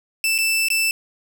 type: tone with dropouts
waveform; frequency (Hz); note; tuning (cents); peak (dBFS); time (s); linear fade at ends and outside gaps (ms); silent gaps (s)
sawtooth; 2650; E7; +9; -14; 0.24-0.91; 1; 0.38-0.386 / 0.685-0.702
effects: 8-bit